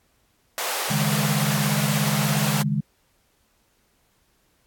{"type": "high-pass noise", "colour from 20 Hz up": "pink", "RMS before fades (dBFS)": -27, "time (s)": [0.58, 2.62], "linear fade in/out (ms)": 0, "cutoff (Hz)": 490, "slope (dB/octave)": 24}
{"type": "chord", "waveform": "sine", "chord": "C# suspended second", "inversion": "none", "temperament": "equal with one note detuned", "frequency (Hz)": [138.59, 155.56, 206.6], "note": ["C#3", "D#3", "G#3"], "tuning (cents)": [0, 0, -9], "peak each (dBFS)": -25, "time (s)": [0.9, 2.81], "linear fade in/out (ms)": 10}
{"effects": ["pink hiss -65 dBFS RMS until 4.66 s", "AAC 64 kbps"]}